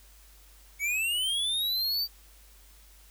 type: linear sweep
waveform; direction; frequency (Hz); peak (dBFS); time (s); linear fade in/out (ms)
square; up; 2217 to 4666; -27; 0.79-2.08; 50
effects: added 50 Hz sine -54 dBFS peak until 3.1 s + white hiss -58 dBFS RMS until 3.1 s